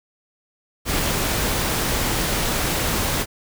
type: noise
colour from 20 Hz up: pink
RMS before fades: -22 dBFS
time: 0.85-3.26 s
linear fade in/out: 50 ms
effects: none